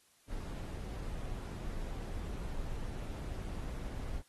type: noise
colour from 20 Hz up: brown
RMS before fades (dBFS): -40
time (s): 0.27-4.23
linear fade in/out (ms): 50
effects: white hiss -68 dBFS RMS until 4.28 s + AAC 32 kbps